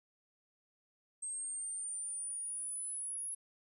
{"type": "linear sweep", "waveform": "sine", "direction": "up", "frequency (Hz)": [8330, 10550], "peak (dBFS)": -38, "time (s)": [1.22, 3.35], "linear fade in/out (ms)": 10, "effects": []}